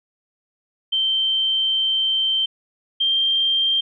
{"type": "tone pair in turn", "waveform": "sine", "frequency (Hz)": [3120, 3171], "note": ["G7", "G7"], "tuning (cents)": [-9, 19], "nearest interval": "unison", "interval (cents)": 28, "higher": "second", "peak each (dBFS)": [-17, -16], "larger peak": "second", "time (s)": [[0.92, 2.46], [3, 3.81]], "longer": "first", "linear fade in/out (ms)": 10, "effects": []}